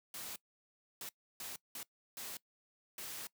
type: noise bursts at uneven times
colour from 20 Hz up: white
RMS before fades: -45 dBFS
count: 6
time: 0.14-0.36 / 1.01-1.09 / 1.4-1.56 / 1.75-1.83 / 2.17-2.37 / 2.98-3.27 s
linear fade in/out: 2 ms
effects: noise-tail reverb RT60 0.1 s tail -21 dB re dry + high-pass 100 Hz 12 dB/octave